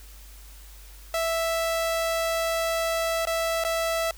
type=tone with dropouts; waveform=sawtooth; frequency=659.3 Hz; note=E5; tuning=in tune; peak=-20 dBFS; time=1.14-4.11 s; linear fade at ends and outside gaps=2 ms; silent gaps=3.253-3.271 / 3.639-3.648 s; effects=added 50 Hz sine -44 dBFS peak until 4.17 s + white hiss -51 dBFS RMS until 4.17 s